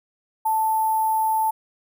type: tone with sample-and-hold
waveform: sine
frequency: 880 Hz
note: A5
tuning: in tune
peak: -18 dBFS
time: 0.45-1.51 s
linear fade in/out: 10 ms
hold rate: 11025 Hz
effects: none